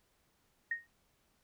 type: tone with exponential decay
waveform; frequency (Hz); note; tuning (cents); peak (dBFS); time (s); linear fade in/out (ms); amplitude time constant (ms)
sine; 1860; A#6; -4; -29; 0.71-0.87; 5; 33
effects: pink hiss -74 dBFS RMS until 1.43 s